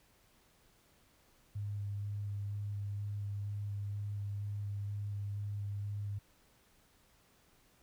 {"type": "tone with vibrato", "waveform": "sine", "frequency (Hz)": 101.9, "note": "G#2", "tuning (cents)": -32, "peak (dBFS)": -36, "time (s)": [1.55, 6.19], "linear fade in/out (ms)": 10, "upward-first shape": "square", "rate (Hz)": 2.1, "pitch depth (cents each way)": 10, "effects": ["pink hiss -68 dBFS RMS until 7.82 s"]}